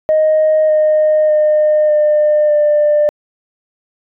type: tone with pitch steps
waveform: sine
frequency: 622.3 / 615.5 / 608.8 / 602.1 / 595.6 Hz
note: D#5 / D#5 / D#5 / D5 / D5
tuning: 0 / -19 / -38 / +43 / +24 cents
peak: -7 dBFS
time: 0.09-3.09 s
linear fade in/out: 0 ms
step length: 600 ms
effects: tanh soft clip ceiling -5 dBFS